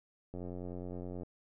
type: click train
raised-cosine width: 2 ms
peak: -30 dBFS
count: 81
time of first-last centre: 0.34-1.233 s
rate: 89.6 Hz
effects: none